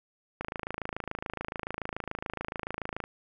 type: click train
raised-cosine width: 0.5 ms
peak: -18 dBFS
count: 72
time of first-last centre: 0.41-3.04 s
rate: 27 Hz
effects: none